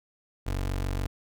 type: tone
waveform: 25% pulse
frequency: 47 Hz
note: F#1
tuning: 28 cents sharp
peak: -24 dBFS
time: 0.46-1.07 s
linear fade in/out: 10 ms
effects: none